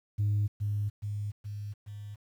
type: tone with echo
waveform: sine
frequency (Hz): 103.4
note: G#2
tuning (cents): -7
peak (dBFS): -23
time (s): 0.18-0.48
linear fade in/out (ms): 20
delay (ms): 420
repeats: 4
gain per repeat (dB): -4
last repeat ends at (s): 2.16
effects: tanh soft clip ceiling -22 dBFS + 10-bit